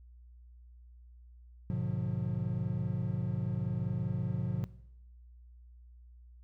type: chord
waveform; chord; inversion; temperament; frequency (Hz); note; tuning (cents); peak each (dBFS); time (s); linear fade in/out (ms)
triangle; G# diminished seventh; none; just; 103.83 / 124.59 / 149.51 / 179.41; G#2 / B2 / D3 / F3; 0 / +16 / +31 / +47; -36 / -33 / -37 / -33; 1.7-4.64; 0
effects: noise-tail reverb RT60 0.8 s tail -19 dB re dry + added 60 Hz sine -52 dBFS peak until 6.43 s